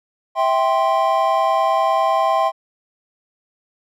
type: chord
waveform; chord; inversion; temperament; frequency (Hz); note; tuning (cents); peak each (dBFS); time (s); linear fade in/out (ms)
triangle; C major; first; equal with one note detuned; 653.9 / 784 / 1046.5; E5 / G5 / C6; -14 / 0 / 0; -17; 0.35-2.52; 50
effects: none